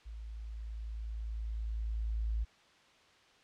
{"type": "tone with level ramp", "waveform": "sine", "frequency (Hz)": 55, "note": "A1", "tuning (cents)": 0, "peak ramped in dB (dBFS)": [-42, -30], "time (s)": [0.05, 2.45], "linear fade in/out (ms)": 20, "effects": ["white hiss -63 dBFS RMS until 3.43 s", "low-pass 4000 Hz 12 dB/octave"]}